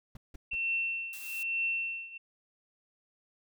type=noise bursts; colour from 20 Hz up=brown; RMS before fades=-43 dBFS; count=3; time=0.15-0.55 s; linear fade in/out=5 ms; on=20 ms; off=170 ms
type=tone with tremolo; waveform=sine; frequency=2700 Hz; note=E7; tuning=41 cents sharp; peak=-27 dBFS; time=0.51-2.18 s; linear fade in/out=10 ms; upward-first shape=triangle; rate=1.1 Hz; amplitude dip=90%
type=noise; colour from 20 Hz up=blue; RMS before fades=-45 dBFS; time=1.13-1.43 s; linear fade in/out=2 ms
effects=none